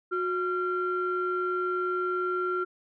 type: tone pair together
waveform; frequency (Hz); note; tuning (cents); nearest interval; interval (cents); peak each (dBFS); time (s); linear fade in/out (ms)
sine; 364 / 1374.3; F#4 / F6; -28 / -28; octave + major seventh; 2300; -28; 0.11-2.65; 20
effects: tanh soft clip ceiling -19 dBFS